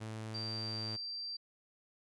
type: tone with pitch glide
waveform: sawtooth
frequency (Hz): 110 to 109.3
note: A2 to A2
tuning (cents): 0 to -11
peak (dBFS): -37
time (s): 0-0.97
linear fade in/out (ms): 20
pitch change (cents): -11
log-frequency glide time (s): 0.59-0.77
type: tone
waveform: sine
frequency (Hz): 4699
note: D8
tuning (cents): 0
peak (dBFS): -39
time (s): 0.34-1.37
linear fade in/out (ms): 10
effects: resampled to 24000 Hz